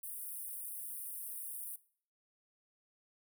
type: high-pass noise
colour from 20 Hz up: pink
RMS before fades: -44 dBFS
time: 0.03-1.76 s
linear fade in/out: 5 ms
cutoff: 9000 Hz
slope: 96 dB/octave
effects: noise-tail reverb RT60 0.5 s tail -19 dB re dry